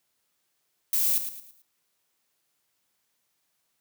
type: noise with echo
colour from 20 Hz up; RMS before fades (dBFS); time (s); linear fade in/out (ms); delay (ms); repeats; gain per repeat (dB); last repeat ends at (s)
violet; -24; 0.93-1.18; 2; 110; 4; -9; 1.62
effects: white hiss -75 dBFS RMS until 3.8 s + high-pass 80 Hz 12 dB/octave